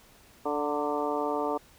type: harmonic tone with a mistuned harmonic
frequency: 146.83 Hz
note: D3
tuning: in tune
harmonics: 2 / 3 / 4 / 5 / 6 / 7 / 8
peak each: -34 / -32 / -34 / -35 / -34 / -40 / -36 dBFS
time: 0.45-1.58 s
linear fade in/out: 10 ms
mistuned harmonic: 6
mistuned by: +41 cents
effects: pink hiss -57 dBFS RMS until 1.78 s